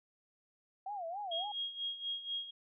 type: tone with vibrato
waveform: sine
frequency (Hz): 740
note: F#5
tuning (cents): 0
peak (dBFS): -38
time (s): 0.86-1.52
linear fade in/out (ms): 5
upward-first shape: sine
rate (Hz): 3.6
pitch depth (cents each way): 210
type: tone with tremolo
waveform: sine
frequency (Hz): 3270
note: G#7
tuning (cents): -28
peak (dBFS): -34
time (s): 1.31-2.51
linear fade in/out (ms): 10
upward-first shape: sine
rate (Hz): 4.1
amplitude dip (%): 75
effects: none